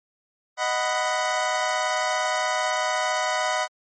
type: chord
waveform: 25% pulse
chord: B major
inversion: first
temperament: equal with one note detuned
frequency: 622.3 / 740 / 991.8 Hz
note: D#5 / F#5 / B5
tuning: 0 / 0 / +7 cents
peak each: -23 dBFS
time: 0.57-3.68 s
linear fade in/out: 50 ms
effects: MP3 32 kbps